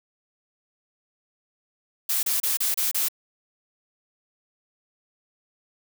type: noise bursts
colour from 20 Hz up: blue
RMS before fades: -24 dBFS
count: 6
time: 2.09-3.085 s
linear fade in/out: 5 ms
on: 140 ms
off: 31 ms
effects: none